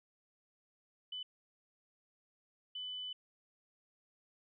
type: tone bursts at uneven times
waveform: sine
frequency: 3000 Hz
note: F#7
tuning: 23 cents sharp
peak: -40 dBFS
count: 2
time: 1.12-1.23 / 2.75-3.13 s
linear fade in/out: 5 ms
effects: none